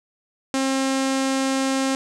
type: tone with low-pass filter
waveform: sawtooth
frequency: 267.4 Hz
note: C4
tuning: 38 cents sharp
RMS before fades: -22 dBFS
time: 0.54-1.95 s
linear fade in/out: 0 ms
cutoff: 7900 Hz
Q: 1.8
effects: none